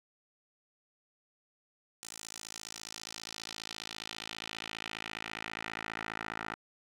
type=tone with band-pass filter sweep; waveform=10% pulse; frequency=54.8 Hz; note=A1; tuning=6 cents flat; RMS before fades=-43 dBFS; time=2.03-6.55 s; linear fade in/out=0 ms; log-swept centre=7800 to 1500 Hz; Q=1.6; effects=none